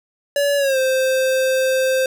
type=tone with pitch glide; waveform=square; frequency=570 to 522.7 Hz; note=C#5 to C5; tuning=+48 to -2 cents; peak=-16 dBFS; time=0.36-2.06 s; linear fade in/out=2 ms; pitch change=-150 cents; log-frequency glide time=0.57-0.78 s; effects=none